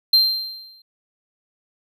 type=tone with exponential decay; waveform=triangle; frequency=4155 Hz; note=C8; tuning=13 cents flat; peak=-8 dBFS; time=0.13-0.82 s; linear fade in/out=5 ms; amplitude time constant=150 ms; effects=none